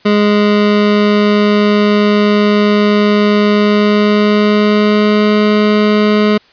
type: tone with pitch glide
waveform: 25% pulse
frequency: 207.7 to 210.5 Hz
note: G#3 to G#3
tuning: 0 to +24 cents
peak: -4 dBFS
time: 0.05-6.38 s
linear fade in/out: 10 ms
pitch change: +24 cents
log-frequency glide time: 3.52-5.34 s
effects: white hiss -47 dBFS RMS until 6.52 s + resampled to 11025 Hz